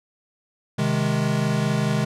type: chord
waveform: square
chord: Ab major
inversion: first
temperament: equal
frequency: 130.81 / 155.56 / 207.7 Hz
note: C3 / Eb3 / Ab3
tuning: 0 / 0 / 0 cents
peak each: -25 dBFS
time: 0.78-2.05 s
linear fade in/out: 10 ms
effects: low-pass 9000 Hz 12 dB/octave